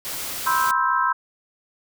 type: noise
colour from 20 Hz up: white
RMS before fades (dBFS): -30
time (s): 0.05-0.71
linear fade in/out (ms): 0
type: chord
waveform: sine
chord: C major seventh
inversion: third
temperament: just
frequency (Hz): 981.1 / 1046.5 / 1308.1 / 1569.8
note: B5 / C6 / E6 / G6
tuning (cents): -12 / 0 / -14 / +2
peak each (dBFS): -24 / -22 / -23 / -25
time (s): 0.46-1.13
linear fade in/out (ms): 10
effects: none